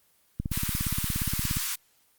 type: click train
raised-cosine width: 5 ms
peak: -17 dBFS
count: 21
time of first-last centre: 0.4-1.57 s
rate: 17.1 Hz
type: high-pass noise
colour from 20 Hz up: white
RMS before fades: -31 dBFS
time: 0.51-1.76 s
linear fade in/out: 20 ms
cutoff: 1000 Hz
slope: 48 dB/octave
effects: white hiss -65 dBFS RMS until 2.18 s + Opus 24 kbps